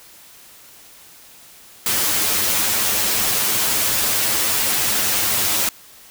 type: noise with comb filter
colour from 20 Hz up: white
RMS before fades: -19 dBFS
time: 1.86-5.69 s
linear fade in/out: 2 ms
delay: 9.3 ms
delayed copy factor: +0.75
effects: white hiss -45 dBFS RMS until 6.1 s